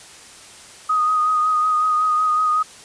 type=tone with vibrato; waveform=sine; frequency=1246 Hz; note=D#6; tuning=2 cents sharp; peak=-15 dBFS; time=0.89-2.63 s; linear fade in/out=10 ms; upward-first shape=sine; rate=5.4 Hz; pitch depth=23 cents each way; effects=white hiss -42 dBFS RMS until 2.84 s + resampled to 22050 Hz